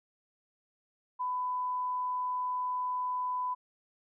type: tone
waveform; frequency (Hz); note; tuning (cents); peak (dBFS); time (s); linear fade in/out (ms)
sine; 1000; B5; +21; -30; 1.19-3.55; 20
effects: none